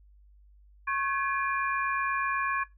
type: tone cluster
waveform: sine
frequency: 1093 / 1543 / 1691 / 2407 Hz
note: C#6 / G6 / G#6 / D7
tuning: -25 / -28 / +31 / +42 cents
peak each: -30 / -39 / -31 / -35 dBFS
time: 0.87-2.64 s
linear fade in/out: 10 ms
effects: noise-tail reverb RT60 0.2 s tail -19 dB re dry + added 50 Hz sine -54 dBFS peak until 2.77 s

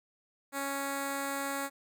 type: tone with notch filter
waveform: 5% pulse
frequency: 277.2 Hz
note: C#4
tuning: in tune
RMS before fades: -35 dBFS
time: 0.52-1.7 s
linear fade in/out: 50 ms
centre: 3000 Hz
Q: 0.94
effects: none

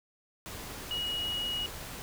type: tone in noise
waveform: sine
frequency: 2900 Hz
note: F#7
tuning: 35 cents flat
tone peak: -31 dBFS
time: 0.91-1.66 s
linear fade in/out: 0 ms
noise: pink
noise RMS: -42 dBFS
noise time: 0.46-2.02 s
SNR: +8 dB
effects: none

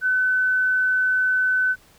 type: tone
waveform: sine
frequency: 1511 Hz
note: F#6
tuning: 36 cents sharp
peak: -17 dBFS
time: 0.01-1.76 s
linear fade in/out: 50 ms
effects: pink hiss -54 dBFS RMS until 1.98 s

